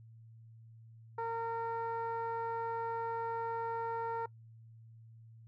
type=tone with low-pass filter; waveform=15% pulse; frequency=458.8 Hz; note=A#4; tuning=28 cents flat; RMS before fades=-37 dBFS; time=1.18-4.26 s; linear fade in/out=5 ms; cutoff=990 Hz; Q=1.7; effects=noise-tail reverb RT60 0.1 s tail -23 dB re dry + added 113 Hz sine -53 dBFS peak until 5.47 s